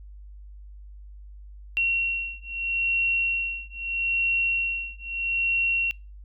sine beating tone pair, 2734 / 2734.78 Hz, F7 / F7, -37 / -37 cents, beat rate 0.78 Hz, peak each -26 dBFS, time 1.77-5.91 s, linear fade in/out 0 ms, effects noise-tail reverb RT60 0.3 s tail -26 dB re dry + added 50 Hz sine -41 dBFS peak until 6.24 s

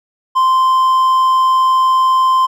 triangle tone, 1041 Hz, C6, 9 cents flat, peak -7 dBFS, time 0.35-2.47 s, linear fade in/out 20 ms, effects none

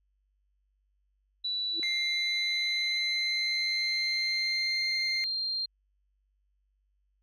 sine tone with pitch glide, 3951 to 4186 Hz, B7 to C8, 0 to 0 cents, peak -29 dBFS, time 1.44-5.66 s, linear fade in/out 10 ms, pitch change +100 cents, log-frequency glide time 1.75-4.82 s
sine tone with exponential growth, 329.6 Hz, E4, in tune, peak -35 dBFS, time 1.69-1.8 s, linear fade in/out 2 ms, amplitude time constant 23 ms
triangle tone, 2102 Hz, C7, 7 cents sharp, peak -29 dBFS, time 1.83-5.24 s, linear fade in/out 0 ms
effects added 49 Hz sine -70 dBFS peak until 7.22 s

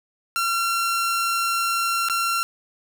sawtooth tone with dropouts, 1366 Hz, F6, 39 cents flat, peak -17 dBFS, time 0.36-2.43 s, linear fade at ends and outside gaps 0 ms, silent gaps 2.086-2.098 s, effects none

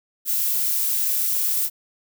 violet noise, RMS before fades -22 dBFS, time 0.25-1.7 s, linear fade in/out 50 ms, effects none

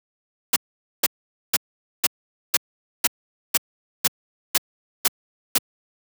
white noise bursts, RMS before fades -17 dBFS, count 11, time 0.53-5.582 s, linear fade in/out 5 ms, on 32 ms, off 470 ms, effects high-pass 150 Hz 12 dB/octave

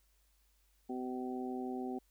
harmonic tone, 127 Hz, B2, 49 cents sharp, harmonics 2 / 3 / 4 / 5 / 6, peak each -39 / -42 / -52 / -55 / -45 dBFS, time 0.89-1.99 s, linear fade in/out 10 ms, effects added 50 Hz sine -70 dBFS peak until 2.1 s + white hiss -75 dBFS RMS until 2.1 s

